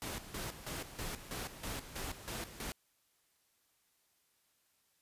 pink noise with tremolo, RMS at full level -41 dBFS, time 0.02-2.72 s, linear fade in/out 0 ms, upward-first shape square, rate 3.1 Hz, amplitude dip 70%, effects white hiss -75 dBFS RMS until 5.01 s + resampled to 32000 Hz

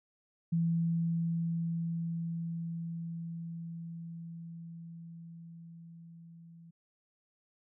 sine tone with level ramp, 167 Hz, E3, 23 cents sharp, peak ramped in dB -26 to -51 dBFS, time 0.52-6.71 s, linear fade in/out 10 ms, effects none

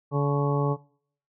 harmonic tone with a mistuned harmonic, 143.1 Hz, D3, 45 cents flat, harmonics 1 / 2 / 3 / 4 / 5 / 6 / 7 / 8, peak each -23 / -32 / -29 / -33 / -42 / -34 / -43 / -33 dBFS, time 0.11-0.77 s, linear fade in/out 50 ms, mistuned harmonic 8, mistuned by -57 cents, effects noise-tail reverb RT60 0.6 s tail -24 dB re dry

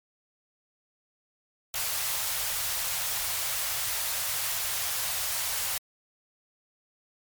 white band-stop noise, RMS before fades -30 dBFS, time 1.74-5.78 s, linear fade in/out 2 ms, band 130 to 560 Hz, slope 24 dB/octave, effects MP3 96 kbps

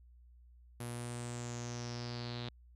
sawtooth tone with low-pass filter sweep, 120.2 Hz, B2, 46 cents flat, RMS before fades -42 dBFS, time 0.8-2.49 s, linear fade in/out 5 ms, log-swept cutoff 11000 to 3800 Hz, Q 6.1, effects added 60 Hz sine -57 dBFS peak until 2.75 s

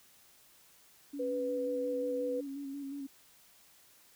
sine tone with vibrato, 278.5 Hz, C#4, 8 cents sharp, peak -38 dBFS, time 1.13-3.07 s, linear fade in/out 10 ms, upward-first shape square, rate 5.6 Hz, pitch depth 31 cents each way
sine tone, 495.3 Hz, B4, 5 cents sharp, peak -32 dBFS, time 1.19-2.41 s, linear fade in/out 10 ms
effects white hiss -62 dBFS RMS until 4.15 s

